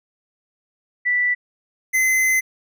sine / square tone pair in turn, 1970 / 2049 Hz, B6 / C7, -5 / -37 cents, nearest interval minor second, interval 68 cents, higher second, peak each -16 / -16 dBFS, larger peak neither, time 1.05-1.35 / 1.93-2.41 s, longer second, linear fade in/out 20 ms, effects none

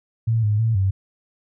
sine tone with pitch steps, 113.7 / 105.2 / 113 / 96.2 Hz, A#2 / G#2 / A2 / G2, -43 / +23 / +47 / -32 cents, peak -16 dBFS, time 0.27-0.91 s, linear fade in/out 10 ms, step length 160 ms, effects none

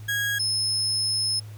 35% pulse tone pair in turn, 1647 / 5190 Hz, G#6 / E8, -15 / -28 cents, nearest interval octave + minor sixth, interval 1987 cents, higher second, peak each -22 / -20 dBFS, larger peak second, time 0.08-0.39 / 0.39-1.4 s, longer second, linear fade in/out 10 ms, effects added 106 Hz sine -37 dBFS peak until 1.57 s + pink hiss -53 dBFS RMS until 1.57 s

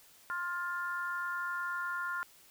harmonic tone, 351.8 Hz, F4, 13 cents sharp, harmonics 3 / 4 / 5, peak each -39 / -35 / -45 dBFS, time 0.3-2.23 s, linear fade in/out 0 ms, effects white hiss -60 dBFS RMS until 2.5 s

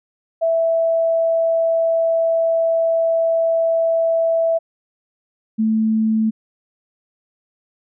sine tone pair in turn, 659 / 219.9 Hz, E5 / A3, -1 / -1 cents, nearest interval octave + perfect fifth, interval 1900 cents, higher first, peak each -14 dBFS, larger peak neither, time 0.41-4.59 / 5.58-6.31 s, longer first, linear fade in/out 20 ms, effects none

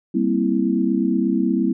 sine chord, C dominant seventh, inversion second, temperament equal, 196 / 233.1 / 261.6 / 329.6 Hz, G3 / Bb3 / C4 / E4, 0 / 0 / 0 / 0 cents, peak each -22 dBFS, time 0.14-1.73 s, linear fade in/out 10 ms, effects none

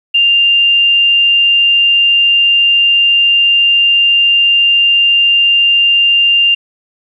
sine tone, 2794 Hz, F7, in tune, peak -6 dBFS, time 0.14-6.55 s, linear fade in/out 10 ms, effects 8-bit

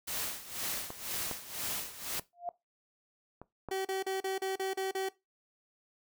white noise with tremolo, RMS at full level -35 dBFS, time 0.07-2.2 s, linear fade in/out 10 ms, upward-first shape sine, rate 2 Hz, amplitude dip 80%
clicks, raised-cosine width 1 ms, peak -26 / -23 / -28 / -32 / -26 dBFS, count 5, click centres 0.904 / 1.313 / 2.195 / 3.416 / 3.687 s
sine tone with exponential growth, 698.5 Hz, F5, in tune, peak -30 dBFS, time 2.33-2.49 s, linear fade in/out 1 ms, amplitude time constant 33 ms
30% pulse tone bursts, 382.8 Hz, G4, 41 cents flat, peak -29 dBFS, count 8, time 3.71-5.089 s, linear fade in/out 5 ms, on 140 ms, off 37 ms
effects noise-tail reverb RT60 0.2 s tail -19 dB re dry

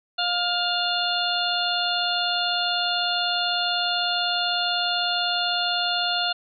harmonic tone, 706 Hz, F5, 19 cents sharp, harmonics 1 / 2 / 4 / 5 / 6, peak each -28 / -28 / -28 / -28 / -28 dBFS, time 0.18-6.33 s, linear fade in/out 10 ms, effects none

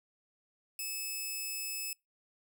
5% pulse tone, 2600 Hz, E7, 24 cents flat, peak -27 dBFS, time 0.79-1.93 s, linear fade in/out 2 ms, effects noise-tail reverb RT60 0.2 s tail -25 dB re dry

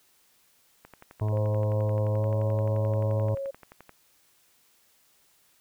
click train, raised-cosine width 0.5 ms, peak -31 dBFS, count 36, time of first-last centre 0.85-3.893 s, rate 11.5 Hz
harmonic tone, 106.6 Hz, G#2, 46 cents sharp, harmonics 1 / 2 / 3 / 4 / 5 / 6 / 7 / 8 / 9 / 10, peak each -24 / -40 / -42 / -39 / -47 / -39 / -49 / -49 / -44 / -48 dBFS, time 1.21-3.35 s, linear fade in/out 5 ms
sine tone with pitch glide, 528 to 548.5 Hz, C5 to C#5, +16 to -18 cents, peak -30 dBFS, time 1.32-3.51 s, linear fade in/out 10 ms, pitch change +66 cents, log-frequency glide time 2.14-2.27 s
effects white hiss -64 dBFS RMS until 5.6 s

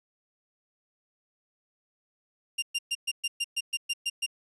sawtooth tone bursts, 2794 Hz, F7, in tune, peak -23 dBFS, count 11, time 2.58-4.264 s, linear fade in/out 10 ms, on 44 ms, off 120 ms, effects resampled to 24000 Hz

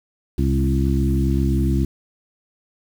harmonic tone with a mistuned harmonic, 67.5 Hz, C#2, 45 cents flat, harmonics 1 / 2 / 3 / 4 / 5, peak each -19 / -22 / -24 / -25 / -26 dBFS, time 0.38-1.85 s, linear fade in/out 5 ms, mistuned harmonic 2, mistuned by -26 cents, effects 7-bit

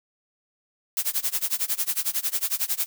blue noise with tremolo, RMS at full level -23 dBFS, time 0.97-2.86 s, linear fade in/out 0 ms, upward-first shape sine, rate 11 Hz, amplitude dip 95%, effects none

